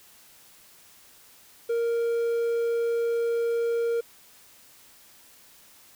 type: tone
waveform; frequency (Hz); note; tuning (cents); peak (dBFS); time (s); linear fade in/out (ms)
triangle; 466.2; A#4; 0; -21; 1.69-4.01; 10
effects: white hiss -54 dBFS RMS until 5.95 s